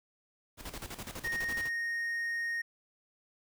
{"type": "noise with tremolo", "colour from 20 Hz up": "pink", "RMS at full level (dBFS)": -41, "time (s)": [0.57, 1.7], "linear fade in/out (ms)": 50, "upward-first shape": "square", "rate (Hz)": 12, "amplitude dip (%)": 70}
{"type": "tone", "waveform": "triangle", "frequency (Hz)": 1858, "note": "A#6", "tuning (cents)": -6, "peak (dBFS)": -30, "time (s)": [1.24, 2.62], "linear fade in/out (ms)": 10}
{"effects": []}